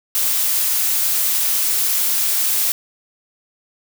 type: noise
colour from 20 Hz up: blue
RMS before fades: -18 dBFS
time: 0.15-2.72 s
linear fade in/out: 0 ms
effects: none